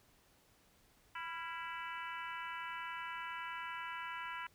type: harmonic tone with a mistuned harmonic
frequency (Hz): 330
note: E4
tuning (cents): +2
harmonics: 3 / 4 / 5 / 6 / 7 / 8 / 9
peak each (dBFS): -45 / -47 / -49 / -51 / -52 / -53 / -54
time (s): 1.15-4.47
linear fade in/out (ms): 5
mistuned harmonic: 4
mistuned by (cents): +66
effects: pink hiss -69 dBFS RMS until 4.54 s